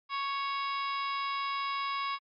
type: harmonic tone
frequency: 554.4 Hz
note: C#5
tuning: in tune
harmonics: 2 / 3 / 4 / 5 / 6 / 7 / 8 / 9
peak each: -32 / -47 / -40 / -44 / -46 / -45 / -56 / -46 dBFS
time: 0.09-2.19 s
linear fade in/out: 50 ms
effects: Opus 48 kbps